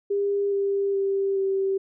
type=tone with pitch steps; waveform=sine; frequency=402 / 397.2 / 392.4 / 387.6 Hz; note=G4 / G4 / G4 / G4; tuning=+44 / +23 / +2 / -20 cents; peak=-21 dBFS; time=0.1-1.78 s; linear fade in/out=10 ms; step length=420 ms; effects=none